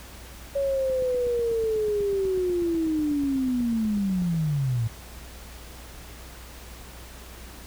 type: linear sweep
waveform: sine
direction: down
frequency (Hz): 560 to 110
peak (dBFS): -22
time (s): 0.55-4.88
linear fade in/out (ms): 10
type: click train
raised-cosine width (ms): 3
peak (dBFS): -28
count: 29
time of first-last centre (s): 0.9-4.344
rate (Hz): 8.13
effects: added 60 Hz sine -43 dBFS peak until 7.66 s + pink hiss -45 dBFS RMS until 7.66 s